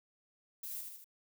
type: noise with echo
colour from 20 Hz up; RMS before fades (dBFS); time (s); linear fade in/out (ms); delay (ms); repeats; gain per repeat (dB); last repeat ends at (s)
violet; -43; 0.63-0.81; 5; 78; 3; -4; 1.044
effects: none